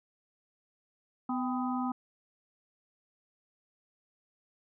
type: harmonic tone with a mistuned harmonic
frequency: 250.9 Hz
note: B3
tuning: 28 cents sharp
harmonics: 1 / 3 / 4 / 5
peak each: -31 / -37 / -40 / -39 dBFS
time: 1.29-1.92 s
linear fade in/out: 5 ms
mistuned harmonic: 3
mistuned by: +75 cents
effects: none